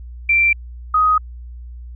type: tone pair in turn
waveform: sine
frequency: 2353 / 1253.7 Hz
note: D7 / D#6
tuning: +3 / +13 cents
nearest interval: major seventh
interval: 1090 cents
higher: first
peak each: -11 dBFS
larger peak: neither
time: 0.29-0.53 / 0.94-1.18 s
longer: neither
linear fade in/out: 5 ms
effects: added 60 Hz sine -31 dBFS peak until 1.95 s